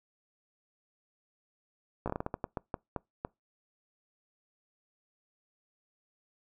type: slowing click train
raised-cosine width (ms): 1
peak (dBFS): -19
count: 13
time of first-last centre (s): 2.06-3.249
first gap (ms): 16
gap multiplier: 1.3
effects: noise-tail reverb RT60 0.2 s tail -25 dB re dry